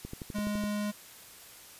click train, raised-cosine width 3 ms, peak -26 dBFS, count 8, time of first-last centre 0.05-0.638 s, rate 11.9 Hz
square tone, 207.7 Hz, G#3, in tune, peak -31 dBFS, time 0.34-0.92 s, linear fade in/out 20 ms
effects white hiss -51 dBFS RMS until 1.79 s + resampled to 32000 Hz

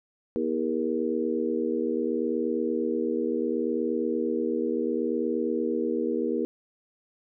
harmonic tone with a mistuned harmonic, 80.7 Hz, E2, 36 cents flat, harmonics 3 / 4 / 5 / 6, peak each -30 / -30 / -30 / -30 dBFS, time 0.36-6.45 s, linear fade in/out 0 ms, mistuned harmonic 6, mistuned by -45 cents, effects none

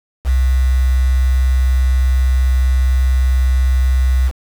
sine tone with quantisation, 64.2 Hz, C2, 32 cents flat, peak -10 dBFS, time 0.24-4.32 s, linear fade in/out 50 ms, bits 5, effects none

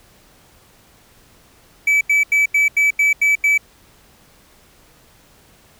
triangle tone bursts, 2300 Hz, D7, 37 cents flat, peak -10 dBFS, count 8, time 1.87-3.578 s, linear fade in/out 5 ms, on 140 ms, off 84 ms, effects pink hiss -51 dBFS RMS until 5.79 s

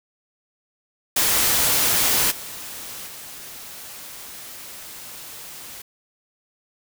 white noise with level steps, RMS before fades -19 / -35 / -38 dBFS, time 1.16-5.82 s, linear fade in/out 5 ms, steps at 2.3 / 3.06 s, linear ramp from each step 20 ms, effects none

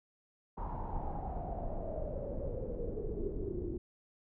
brown noise with low-pass filter sweep, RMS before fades -38 dBFS, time 0.57-3.78 s, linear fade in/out 10 ms, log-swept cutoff 960 to 350 Hz, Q 8, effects none

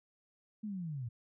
sine linear sweep, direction down, 220 to 110.4 Hz, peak -37 dBFS, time 0.63-1.09 s, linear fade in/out 10 ms, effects none

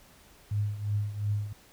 sine tone with tremolo, 103.7 Hz, G#2, 2 cents flat, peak -24 dBFS, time 0.51-1.53 s, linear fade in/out 5 ms, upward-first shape triangle, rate 2.8 Hz, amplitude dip 80%, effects pink hiss -57 dBFS RMS until 1.72 s

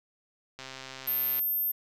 click train, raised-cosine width 0.2 ms, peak -24 dBFS, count 107, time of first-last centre 0.59-1.393 s, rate 132 Hz
sine tone, 13290 Hz, G#9, in tune, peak -26 dBFS, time 1.07-1.72 s, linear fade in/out 10 ms
effects none

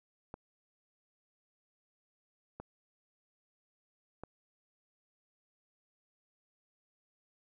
clicks, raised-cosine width 1 ms, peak -29 dBFS, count 3, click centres 0.341 / 2.6 / 4.236 s, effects none

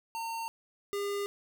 square tone pair in turn, 912 / 404 Hz, A#5 / G#4, -38 / -48 cents, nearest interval octave + major second, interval 1410 cents, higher first, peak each -35 / -32 dBFS, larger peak second, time 0.15-0.48 / 0.93-1.26 s, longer neither, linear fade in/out 0 ms, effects none

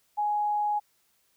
sine tone, 834 Hz, G#5, 7 cents sharp, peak -24 dBFS, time 0.17-0.8 s, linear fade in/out 20 ms, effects white hiss -69 dBFS RMS until 1.36 s

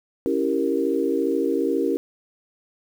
sine chord, C# diminished seventh, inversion none, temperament equal, 277.2 / 329.6 / 392 / 466.2 Hz, C#4 / E4 / G4 / Bb4, 0 / 0 / 0 / 0 cents, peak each -25 dBFS, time 0.26-1.97 s, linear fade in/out 0 ms, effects 8-bit

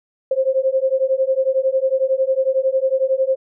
sine beating tone pair, 523.3 / 534.3 Hz, C5 / C5, 0 / +36 cents, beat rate 11 Hz, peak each -18 dBFS, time 0.31-3.36 s, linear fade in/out 5 ms, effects none

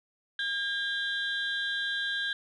sine tone cluster, 1616 / 3205 / 3500 / 3913 Hz, G#6 / G7 / A7 / B7, -48 / +38 / -10 / -17 cents, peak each -30 / -36 / -37 / -37 dBFS, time 0.39-2.33 s, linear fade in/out 2 ms, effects tanh soft clip ceiling -21 dBFS

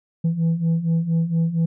sine beating tone pair, 162.5 / 166.8 Hz, E3 / E3, -24 / +21 cents, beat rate 4.3 Hz, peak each -21 / -17 dBFS, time 0.24-1.66 s, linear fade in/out 10 ms, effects tanh soft clip ceiling -15 dBFS

